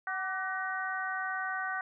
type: harmonic tone with a mistuned harmonic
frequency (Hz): 376.8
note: F#4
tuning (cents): +32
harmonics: 2 / 3 / 4 / 5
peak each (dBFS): -38 / -39 / -35 / -39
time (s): 0.07-1.81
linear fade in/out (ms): 2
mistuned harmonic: 3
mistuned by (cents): +54
effects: none